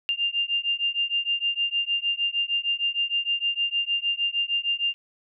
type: beating tone pair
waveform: sine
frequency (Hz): 2794 / 2800.5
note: F7 / F7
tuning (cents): 0 / +4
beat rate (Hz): 6.5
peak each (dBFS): -26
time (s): 0.09-4.94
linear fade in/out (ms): 0
effects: none